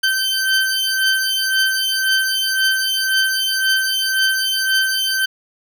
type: beating tone pair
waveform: 20% pulse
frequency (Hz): 1546 / 1547.9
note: G6 / G6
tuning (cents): -24 / -22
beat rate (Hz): 1.9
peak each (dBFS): -14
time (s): 0.03-5.26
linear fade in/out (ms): 10
effects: none